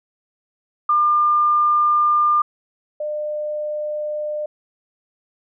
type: tone pair in turn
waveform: sine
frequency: 1200 / 601.5 Hz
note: D6 / D5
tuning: +37 / +41 cents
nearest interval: octave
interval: 1196 cents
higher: first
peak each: -13 / -22 dBFS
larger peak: first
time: 0.89-2.42 / 3-4.46 s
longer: first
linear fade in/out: 5 ms
effects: none